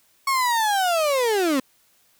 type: linear sweep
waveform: 35% pulse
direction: down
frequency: 1106 to 252 Hz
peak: -17 dBFS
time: 0.27-1.6 s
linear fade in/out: 5 ms
effects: white hiss -61 dBFS RMS until 2.19 s